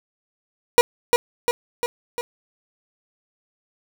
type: tone with echo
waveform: 30% pulse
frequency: 481.4 Hz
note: B4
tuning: 44 cents flat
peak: -6 dBFS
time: 0.78-0.81 s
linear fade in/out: 0 ms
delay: 350 ms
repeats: 4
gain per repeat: -4 dB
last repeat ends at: 2.21 s
effects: none